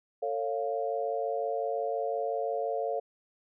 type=chord; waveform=sine; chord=A augmented; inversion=none; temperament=equal with one note detuned; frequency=448.7 / 554.4 / 698.5 Hz; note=A4 / C#5 / E#5; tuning=+34 / 0 / 0 cents; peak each=-33 dBFS; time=0.22-3 s; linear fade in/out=10 ms; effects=none

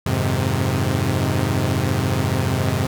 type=chord; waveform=sawtooth; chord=F minor seventh; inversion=none; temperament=equal with one note detuned; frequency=89.3 / 103.83 / 130.81 / 155.56 Hz; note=F2 / Ab2 / C3 / Eb3; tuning=+39 / 0 / 0 / 0 cents; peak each=-20 / -19 / -18 / -24 dBFS; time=0.06-2.87 s; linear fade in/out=5 ms; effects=none

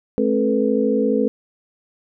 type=tone cluster; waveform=sine; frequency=215.9 / 268.1 / 435.5 / 489.6 Hz; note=A3 / C4 / A4 / B4; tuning=-33 / +42 / -18 / -15 cents; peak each=-21 dBFS; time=0.18-1.28 s; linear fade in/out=0 ms; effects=none

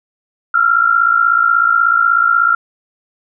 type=tone pair together; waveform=sine; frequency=1340.5 / 1396.9 Hz; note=E6 / F6; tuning=+29 / 0 cents; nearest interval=minor second; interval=71 cents; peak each=-13 / -11 dBFS; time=0.54-2.55 s; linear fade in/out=5 ms; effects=none

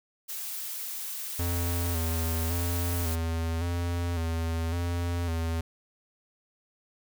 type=noise; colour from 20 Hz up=blue; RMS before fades=-36 dBFS; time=0.28-3.16 s; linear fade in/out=20 ms
type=tone with vibrato; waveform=square; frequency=84.4 Hz; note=E2; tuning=41 cents sharp; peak=-28 dBFS; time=1.39-5.61 s; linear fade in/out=5 ms; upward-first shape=square; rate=0.9 Hz; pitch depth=43 cents each way
effects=none

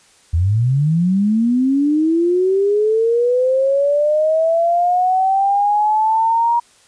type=linear sweep; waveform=sine; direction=up; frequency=77.9 to 950 Hz; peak=-12 dBFS; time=0.33-6.6 s; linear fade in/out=10 ms; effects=white hiss -51 dBFS RMS until 6.87 s + resampled to 22050 Hz

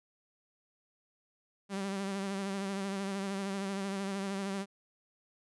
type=tone with vibrato; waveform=sawtooth; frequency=196 Hz; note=G3; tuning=in tune; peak=-30 dBFS; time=1.69-4.66 s; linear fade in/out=50 ms; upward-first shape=sine; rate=13 Hz; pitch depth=38 cents each way; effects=resampled to 24000 Hz

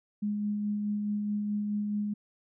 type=tone with tremolo; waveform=sine; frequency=207.7 Hz; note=G#3; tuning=in tune; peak=-27 dBFS; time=0.22-2.14 s; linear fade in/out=10 ms; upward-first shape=sine; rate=4.7 Hz; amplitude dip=25%; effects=none

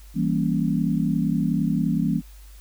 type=chord; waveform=sine; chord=E diminished seventh; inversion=none; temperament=equal; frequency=164.81 / 196 / 233.1 / 277.2 Hz; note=E3 / G3 / Bb3 / Db4; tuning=0 / 0 / 0 / 0 cents; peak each=-24 / -25 / -25 / -27 dBFS; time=0.14-2.22 s; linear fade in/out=50 ms; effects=added 50 Hz sine -42 dBFS peak until 2.6 s + white hiss -54 dBFS RMS until 2.6 s

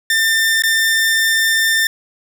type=tone with dropouts; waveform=sawtooth; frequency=1795 Hz; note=A6; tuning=34 cents sharp; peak=-9 dBFS; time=0.1-1.87 s; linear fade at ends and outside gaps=2 ms; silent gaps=0.622-0.636 s; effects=none

